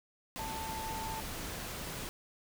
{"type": "tone in noise", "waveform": "sine", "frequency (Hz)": 886, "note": "A5", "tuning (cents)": 12, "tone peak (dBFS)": -39, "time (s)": [0.39, 1.2], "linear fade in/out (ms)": 0, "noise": "pink", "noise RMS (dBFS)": -41, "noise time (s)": [0.36, 2.09], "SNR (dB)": -1, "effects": []}